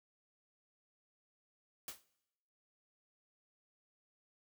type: noise with exponential decay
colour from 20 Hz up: white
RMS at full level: -41 dBFS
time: 1.88-2.04 s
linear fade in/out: 2 ms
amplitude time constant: 34 ms
effects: noise-tail reverb RT60 0.9 s tail -21 dB re dry